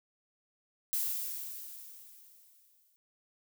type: noise with exponential decay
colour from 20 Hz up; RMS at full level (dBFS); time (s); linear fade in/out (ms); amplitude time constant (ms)
violet; -31; 0.93-2.96; 0; 440
effects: none